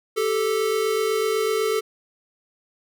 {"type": "tone pair together", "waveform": "square", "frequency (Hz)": [392, 440], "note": ["G4", "A4"], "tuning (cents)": [0, 0], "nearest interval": "major second", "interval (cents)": 200, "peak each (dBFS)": [-27, -22], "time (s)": [0.16, 1.81], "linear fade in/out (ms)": 20, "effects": []}